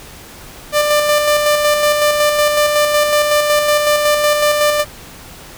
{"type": "tone with tremolo", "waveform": "sawtooth", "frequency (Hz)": 594, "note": "D5", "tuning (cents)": 20, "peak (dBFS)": -6, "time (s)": [0.72, 4.85], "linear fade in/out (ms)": 50, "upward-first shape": "square", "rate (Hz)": 5.4, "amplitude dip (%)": 35, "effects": ["pink hiss -36 dBFS RMS until 5.57 s"]}